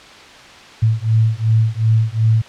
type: beating tone pair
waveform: sine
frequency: 110 / 112.7 Hz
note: A2 / A2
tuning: 0 / +42 cents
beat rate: 2.7 Hz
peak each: -15 dBFS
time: 0.82-2.42 s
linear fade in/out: 10 ms
effects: white hiss -39 dBFS RMS until 2.48 s + low-pass 4000 Hz 12 dB/octave